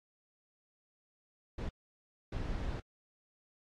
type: noise bursts at uneven times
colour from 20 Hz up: brown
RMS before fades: -37 dBFS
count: 2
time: 1.58-1.69 / 2.32-2.8 s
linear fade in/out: 5 ms
effects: low-pass 5000 Hz 12 dB/octave + AAC 48 kbps